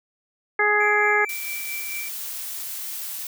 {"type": "harmonic tone", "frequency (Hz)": 417.6, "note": "G#4", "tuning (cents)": 10, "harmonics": [1, 2, 3, 4, 5], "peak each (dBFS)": [-24, -25, -26, -21, -22], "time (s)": [0.59, 1.25], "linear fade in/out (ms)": 5}
{"type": "tone with tremolo", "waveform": "triangle", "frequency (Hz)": 2334, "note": "D7", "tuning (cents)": -11, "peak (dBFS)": -28, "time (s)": [0.8, 2.09], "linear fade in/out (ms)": 5, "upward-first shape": "sine", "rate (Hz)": 4.5, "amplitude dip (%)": 45}
{"type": "noise", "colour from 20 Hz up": "blue", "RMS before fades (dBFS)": -32, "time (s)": [1.29, 3.27], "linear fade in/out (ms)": 2}
{"effects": []}